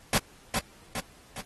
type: noise with echo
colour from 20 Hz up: pink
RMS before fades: -24 dBFS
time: 0.13-0.18 s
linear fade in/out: 2 ms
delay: 410 ms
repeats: 3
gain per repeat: -5 dB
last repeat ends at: 1.41 s
effects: pink hiss -56 dBFS RMS until 1.45 s + AAC 32 kbps